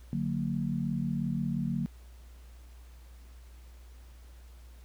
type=chord; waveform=sine; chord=D augmented; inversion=none; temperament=just; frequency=146.83 / 183.54 / 229.4 Hz; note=D3 / F#3 / A#3; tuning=0 / -14 / -28 cents; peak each=-33 dBFS; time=0.13-1.86 s; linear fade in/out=0 ms; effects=added 60 Hz sine -48 dBFS peak until 4.84 s + pink hiss -62 dBFS RMS until 4.84 s